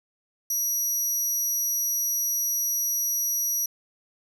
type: tone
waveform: 25% pulse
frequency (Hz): 5800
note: F#8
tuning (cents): -35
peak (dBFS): -19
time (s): 0.5-3.66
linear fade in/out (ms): 5
effects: 10-bit